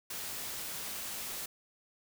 white noise, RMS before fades -40 dBFS, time 0.1-1.46 s, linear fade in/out 5 ms, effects none

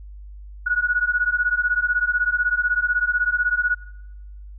sine beating tone pair, 1453 / 1469 Hz, F#6 / F#6, -32 / -13 cents, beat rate 16 Hz, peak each -21 dBFS, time 0.66-3.75 s, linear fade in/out 10 ms, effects noise-tail reverb RT60 1.0 s tail -22 dB re dry + added 50 Hz sine -36 dBFS peak until 4.58 s

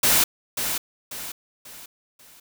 white noise with echo, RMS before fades -18 dBFS, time 0.03-0.24 s, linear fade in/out 5 ms, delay 540 ms, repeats 4, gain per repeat -8 dB, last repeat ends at 2.4 s, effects none

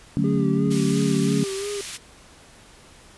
sine chord, D major seventh, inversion none, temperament equal, 146.83 / 185 / 220 / 277.2 Hz, D3 / F#3 / A3 / C#4, 0 / 0 / 0 / 0 cents, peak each -24 dBFS, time 0.17-1.44 s, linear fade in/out 0 ms
triangle tone with vibrato, 398.9 Hz, G4, 30 cents sharp, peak -25 dBFS, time 0.24-1.81 s, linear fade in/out 2 ms, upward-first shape sine, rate 2.9 Hz, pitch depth 56 cents each way
pink high-pass noise, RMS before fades -34 dBFS, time 0.7-1.98 s, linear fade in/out 20 ms, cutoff 2500 Hz, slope 12 dB/octave
effects pink hiss -49 dBFS RMS until 3.17 s + resampled to 24000 Hz

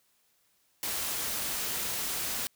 white noise, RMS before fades -33 dBFS, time 0.83-2.47 s, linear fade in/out 0 ms, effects white hiss -70 dBFS RMS until 2.55 s

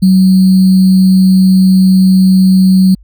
sine tone with sample-and-hold, 187.8 Hz, F#3, 26 cents sharp, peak -3 dBFS, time 0.02-2.95 s, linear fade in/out 10 ms, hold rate 4410 Hz, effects added 50 Hz sine -36 dBFS peak until 3.03 s

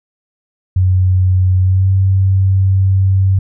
sine tone with pitch glide, 92.5 to 95.76 Hz, F#2 to G2, 0 to -40 cents, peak -8 dBFS, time 0.76-3.39 s, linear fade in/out 5 ms, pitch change +60 cents, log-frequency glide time 1.6-1.9 s, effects none

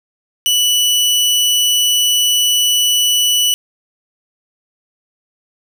sawtooth tone, 2960 Hz, F#7, in tune, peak -8 dBFS, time 0.46-3.54 s, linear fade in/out 0 ms, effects none

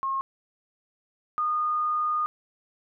sine tone pair in turn, 1078 / 1225.5 Hz, C#6 / D#6, -49 / -27 cents, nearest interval major second, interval 222 cents, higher second, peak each -25 / -23 dBFS, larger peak second, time 0.03-0.21 / 1.38-2.26 s, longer second, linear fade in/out 0 ms, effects none

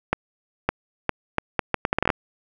accelerating click train, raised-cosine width 0.5 ms, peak -4 dBFS, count 14, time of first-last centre 0.13-2.102 s, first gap 560 ms, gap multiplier 0.72, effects none

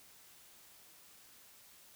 silence, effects white hiss -60 dBFS RMS until 1.95 s

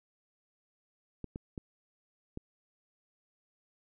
clicks, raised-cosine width 3 ms, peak -26 dBFS, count 4, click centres 1.243 / 1.359 / 1.578 / 2.374 s, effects none

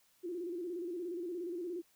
sine tone with vibrato, 349.2 Hz, F4, in tune, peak -37 dBFS, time 0.23-1.82 s, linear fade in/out 20 ms, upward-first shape square, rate 17 Hz, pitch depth 69 cents each way, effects white hiss -70 dBFS RMS until 1.95 s

